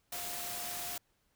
sine tone in noise, 706 Hz, F5, 19 cents sharp, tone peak -47 dBFS, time 0.12-0.98 s, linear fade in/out 5 ms, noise white, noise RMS -40 dBFS, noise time 0.12-0.98 s, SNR -10 dB, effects pink hiss -75 dBFS RMS until 1.35 s

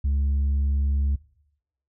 sine tone, 70 Hz, C#2, 18 cents sharp, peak -17 dBFS, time 0.04-1.16 s, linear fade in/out 10 ms, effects noise-tail reverb RT60 0.8 s tail -22 dB re dry + tanh soft clip ceiling -19 dBFS

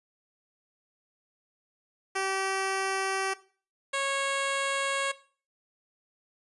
10% pulse tone pair in turn, 385.5 / 549.4 Hz, G4 / C#5, -29 / -16 cents, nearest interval tritone, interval 613 cents, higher second, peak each -19 dBFS, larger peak neither, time 2.15-3.34 / 3.93-5.12 s, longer neither, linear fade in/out 10 ms, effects noise-tail reverb RT60 0.4 s tail -17 dB re dry + resampled to 24000 Hz

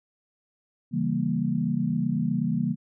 sine chord, C# diminished seventh, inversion none, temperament equal with one note detuned, 137.08 / 164.81 / 196 / 233.1 Hz, C#3 / E3 / G3 / Bb3, -19 / 0 / 0 / 0 cents, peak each -31 / -28 / -29 / -27 dBFS, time 0.91-2.76 s, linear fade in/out 50 ms, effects none

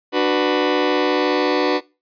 sawtooth chord, B minor, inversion first, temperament just, 296.3 / 370.4 / 493.9 Hz, D4 / F#4 / B4, +15 / +2 / 0 cents, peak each -16 dBFS, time 0.12-1.81 s, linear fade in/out 50 ms, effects noise-tail reverb RT60 0.3 s tail -23 dB re dry + resampled to 11025 Hz

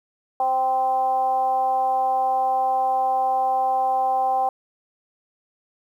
sine tone with frequency modulation, 781 Hz, G5, 7 cents flat, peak -18 dBFS, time 0.4-4.49 s, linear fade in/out 2 ms, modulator 257 Hz, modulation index 0.52, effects 9-bit

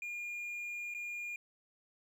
triangle tone with dropouts, 2420 Hz, D#7, 49 cents flat, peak -37 dBFS, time 0.02-1.36 s, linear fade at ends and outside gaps 2 ms, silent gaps 0.94-0.947 s, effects none

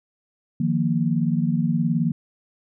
sine chord, Eb suspended second, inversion none, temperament equal, 155.56 / 174.61 / 233.1 Hz, Eb3 / F3 / Bb3, 0 / 0 / 0 cents, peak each -23 dBFS, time 0.6-2.12 s, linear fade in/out 5 ms, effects none

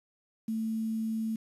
sine tone with quantisation, 222.2 Hz, A3, 17 cents sharp, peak -29 dBFS, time 0.48-1.36 s, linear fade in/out 5 ms, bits 9, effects resampled to 32000 Hz

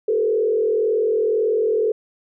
sine tone with frequency modulation, 440 Hz, A4, in tune, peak -16 dBFS, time 0.08-1.92 s, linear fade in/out 5 ms, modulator 41.9 Hz, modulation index 1, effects none

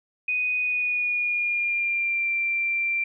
sine tone with pitch glide, 2489 to 2360 Hz, D#7 to D7, 0 to +8 cents, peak -22 dBFS, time 0.28-3.04 s, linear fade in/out 5 ms, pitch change -92 cents, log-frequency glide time 0.58-2.28 s, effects none

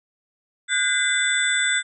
sine tone cluster, 1462 / 1603 / 2028 / 3519 / 7940 Hz, F#6 / G6 / B6 / A7 / B8, -21 / +38 / +45 / 0 / +8 cents, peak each -25 dBFS, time 0.68-1.83 s, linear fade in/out 50 ms, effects none

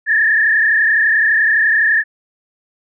sine tone with frequency modulation, 1760 Hz, A6, in tune, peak -10 dBFS, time 0.06-2.04 s, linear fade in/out 50 ms, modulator 31.8 Hz, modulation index 2.4, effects none

